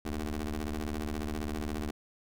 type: ring-modulated tone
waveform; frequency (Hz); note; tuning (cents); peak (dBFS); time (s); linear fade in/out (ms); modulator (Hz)
20% pulse; 76.2; D#2; -36; -25; 0.05-1.91; 5; 145
effects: none